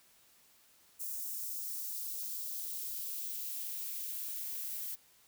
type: noise with high-pass filter sweep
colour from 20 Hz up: violet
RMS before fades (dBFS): -40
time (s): 0.99-4.96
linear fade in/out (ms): 20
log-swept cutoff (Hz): 6800 to 1500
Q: 1.2
effects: white hiss -65 dBFS RMS until 5.27 s